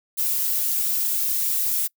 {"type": "noise with flanger", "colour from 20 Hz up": "violet", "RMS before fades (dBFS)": -23, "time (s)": [0.17, 1.88], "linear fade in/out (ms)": 20, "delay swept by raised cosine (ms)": [2, 5.2], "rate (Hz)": 0.94, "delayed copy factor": -0.75, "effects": ["noise-tail reverb RT60 0.1 s tail -25 dB re dry"]}